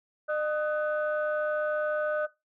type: tone cluster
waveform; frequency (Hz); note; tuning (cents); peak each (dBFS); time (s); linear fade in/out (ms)
sine; 606 / 1249 / 1500; D#5 / D#6 / F#6; -46 / +6 / +23; -27 / -36 / -32; 0.28-2.27; 20
effects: noise-tail reverb RT60 0.2 s tail -17 dB re dry + tanh soft clip ceiling -18 dBFS